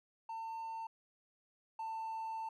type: tone pair in turn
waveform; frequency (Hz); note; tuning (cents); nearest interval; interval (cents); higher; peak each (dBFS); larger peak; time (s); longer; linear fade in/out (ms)
triangle; 901 / 892.2; A5 / A5; +41 / +24; unison; 17; first; -38 / -36; second; 0.29-0.87 / 1.79-2.49; second; 5
effects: tanh soft clip ceiling -33 dBFS